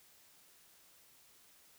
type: silence
effects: white hiss -64 dBFS RMS until 1.78 s

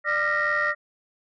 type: tone cluster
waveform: sine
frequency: 595 / 1195 / 1389 / 1854 / 1938 Hz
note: D5 / D6 / F6 / A#6 / B6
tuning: +22 / +30 / -10 / -10 / -33 cents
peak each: -29 / -30 / -26 / -23 / -29 dBFS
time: 0.04-0.75 s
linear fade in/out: 50 ms
effects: tanh soft clip ceiling -15 dBFS

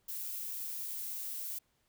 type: noise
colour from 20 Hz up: violet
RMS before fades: -40 dBFS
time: 0.08-1.59 s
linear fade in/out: 10 ms
effects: pink hiss -75 dBFS RMS until 1.88 s

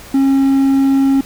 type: tone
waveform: triangle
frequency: 271.6 Hz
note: C#4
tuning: 35 cents flat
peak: -7 dBFS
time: 0.14-1.21 s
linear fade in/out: 5 ms
effects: pink hiss -36 dBFS RMS until 1.25 s

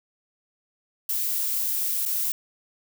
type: noise with dropouts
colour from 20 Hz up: violet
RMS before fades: -26 dBFS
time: 1.09-2.32 s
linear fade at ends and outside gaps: 2 ms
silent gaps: 2.053-2.06 s
effects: none

